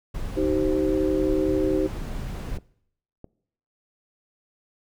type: noise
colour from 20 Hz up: brown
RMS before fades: -31 dBFS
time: 0.14-2.58 s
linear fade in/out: 10 ms
type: chord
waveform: sine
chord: C minor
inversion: first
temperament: equal with one note detuned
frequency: 311.1 / 382.4 / 523.3 Hz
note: Eb4 / G4 / C5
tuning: 0 / -43 / 0 cents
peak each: -24 / -24 / -28 dBFS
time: 0.36-1.88 s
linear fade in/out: 20 ms
type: click train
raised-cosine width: 2 ms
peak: -27 dBFS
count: 4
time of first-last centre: 1.27-3.244 s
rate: 1.52 Hz
effects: noise-tail reverb RT60 0.7 s tail -22 dB re dry